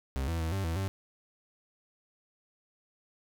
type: tone with pitch steps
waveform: 40% pulse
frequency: 67 / 83.1 / 81.1 / 97.3 / 82.2 / 96.8 Hz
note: C2 / E2 / E2 / G2 / E2 / G2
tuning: +42 / +15 / -28 / -12 / -4 / -21 cents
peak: -29 dBFS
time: 0.16-0.88 s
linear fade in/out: 0 ms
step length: 120 ms
effects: none